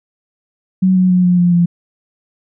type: tone with pitch steps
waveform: sine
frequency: 187 / 184.11 / 181.26 / 178.45 / 175.69 / 172.97 Hz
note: F#3 / F#3 / F#3 / F3 / F3 / F3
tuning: +19 / -8 / -35 / +38 / +11 / -16 cents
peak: -8 dBFS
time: 0.82-1.66 s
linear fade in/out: 10 ms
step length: 140 ms
effects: none